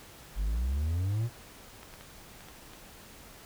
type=exponential sweep; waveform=triangle; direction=up; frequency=46.25 to 122.6 Hz; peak=-25 dBFS; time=0.35-1.3 s; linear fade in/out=50 ms
type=clicks; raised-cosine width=0.3 ms; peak=-32 dBFS; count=6; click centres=1.831 / 1.939 / 2.01 / 2.407 / 2.486 / 2.735 s
effects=pink hiss -51 dBFS RMS until 3.45 s